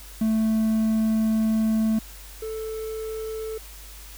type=tone pair in turn; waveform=triangle; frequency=220 / 440 Hz; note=A3 / A4; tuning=0 / 0 cents; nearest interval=octave; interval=1200 cents; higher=second; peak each=-17 / -27 dBFS; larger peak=first; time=0.21-1.99 / 2.42-3.58 s; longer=first; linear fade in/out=5 ms; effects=added 50 Hz sine -42 dBFS peak until 4.17 s + white hiss -45 dBFS RMS until 4.17 s